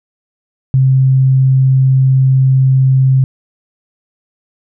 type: tone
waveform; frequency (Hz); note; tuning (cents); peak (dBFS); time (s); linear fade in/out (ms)
sine; 132.2; C3; +18; -6; 0.74-3.24; 0
effects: none